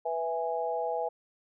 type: chord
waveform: sine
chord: E major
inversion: second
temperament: equal with one note detuned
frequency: 493.9 / 659.3 / 826.8 Hz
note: B4 / E5 / G#5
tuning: 0 / 0 / -8 cents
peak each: -33 dBFS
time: 0.05-1.09 s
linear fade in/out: 10 ms
effects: none